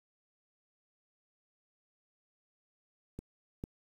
clicks, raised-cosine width 3 ms, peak -28 / -25 dBFS, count 2, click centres 3.19 / 3.639 s, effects 9-bit

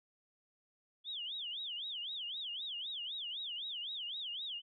sine tone with vibrato, 3286 Hz, G#7, 19 cents flat, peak -39 dBFS, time 1.04-4.62 s, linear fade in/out 50 ms, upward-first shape sine, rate 3.9 Hz, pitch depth 270 cents each way, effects none

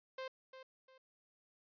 sawtooth tone with echo, 523.3 Hz, C5, in tune, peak -38 dBFS, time 0.18-0.28 s, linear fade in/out 5 ms, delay 350 ms, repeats 2, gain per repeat -10 dB, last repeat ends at 0.98 s, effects resampled to 11025 Hz

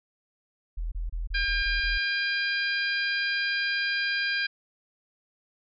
sine tone bursts, 41.29 Hz, E1, 4 cents sharp, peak -28 dBFS, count 7, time 0.77-1.982 s, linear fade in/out 10 ms, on 150 ms, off 27 ms
harmonic tone, 803 Hz, G5, 41 cents sharp, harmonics 2 / 3 / 4 / 5 / 6, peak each -27 / -32 / -36 / -37 / -34 dBFS, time 1.34-4.47 s, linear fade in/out 10 ms
effects none

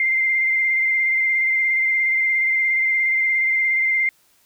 sine tone with vibrato, 2093 Hz, C7, in tune, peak -16 dBFS, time 0-4.09 s, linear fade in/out 2 ms, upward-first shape square, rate 17 Hz, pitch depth 16 cents each way, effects white hiss -59 dBFS RMS until 4.45 s

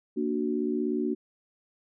sine chord, Bb augmented, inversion none, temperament equal, 233.1 / 293.7 / 370 Hz, Bb3 / D4 / F#4, 0 / 0 / 0 cents, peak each -30 dBFS, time 0.16-1.15 s, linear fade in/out 20 ms, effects none

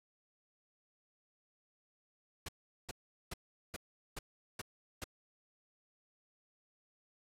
pink noise bursts, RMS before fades -42 dBFS, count 7, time 2.46-5.042 s, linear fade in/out 5 ms, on 26 ms, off 400 ms, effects low-pass 12000 Hz 12 dB/octave

